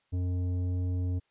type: tone with tanh clipping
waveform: triangle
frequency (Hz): 90.1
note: F#2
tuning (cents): -45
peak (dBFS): -29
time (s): 0.12-1.2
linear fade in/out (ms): 20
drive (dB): 14
effects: white hiss -73 dBFS RMS until 1.3 s + resampled to 8000 Hz